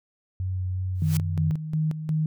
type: tone with vibrato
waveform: sine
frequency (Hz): 92.5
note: F#2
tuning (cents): 0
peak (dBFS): -25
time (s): 0.4-1.51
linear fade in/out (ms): 0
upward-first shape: sine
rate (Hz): 2.8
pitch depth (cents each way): 12
type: noise with exponential growth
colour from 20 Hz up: white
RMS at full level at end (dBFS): -31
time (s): 0.95-1.17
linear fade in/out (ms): 2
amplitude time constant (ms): 46
type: tone with tremolo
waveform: sine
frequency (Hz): 156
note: D#3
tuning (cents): +5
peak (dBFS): -21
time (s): 1.02-2.26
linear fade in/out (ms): 2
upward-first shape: square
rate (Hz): 2.8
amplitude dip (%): 65
effects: none